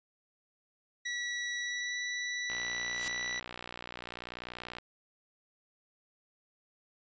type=tone with pitch glide; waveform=sawtooth; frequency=1941 to 1962.4 Hz; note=B6 to B6; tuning=-31 to -12 cents; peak=-30 dBFS; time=1.05-3.4 s; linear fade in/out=10 ms; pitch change=+19 cents; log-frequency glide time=1.58-1.97 s
type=click train; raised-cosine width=0.3 ms; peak=-25 dBFS; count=139; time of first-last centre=2.5-4.785 s; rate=60.4 Hz
type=noise with exponential growth; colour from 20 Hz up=white; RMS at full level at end=-34 dBFS; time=2.87-3.08 s; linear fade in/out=2 ms; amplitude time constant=45 ms
effects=resampled to 16000 Hz